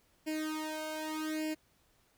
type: tone with flanger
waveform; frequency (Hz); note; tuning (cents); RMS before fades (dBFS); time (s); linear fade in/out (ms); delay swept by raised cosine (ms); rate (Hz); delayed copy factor
sawtooth; 311.1; D#4; 0; -37; 0.26-1.55; 20; 0.4 to 1.35; 0.83; +1
effects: pink hiss -70 dBFS RMS until 2.17 s